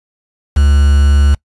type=tone with quantisation; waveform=triangle; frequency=71 Hz; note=C#2; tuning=42 cents sharp; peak=-4 dBFS; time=0.56-1.35 s; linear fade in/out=10 ms; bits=4; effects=noise-tail reverb RT60 0.1 s tail -24 dB re dry + resampled to 24000 Hz